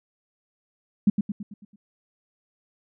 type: tone with echo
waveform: sine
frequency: 205.2 Hz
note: G#3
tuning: 21 cents flat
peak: -13 dBFS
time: 1.07-1.1 s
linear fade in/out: 5 ms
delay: 110 ms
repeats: 6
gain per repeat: -6 dB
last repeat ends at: 1.76 s
effects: none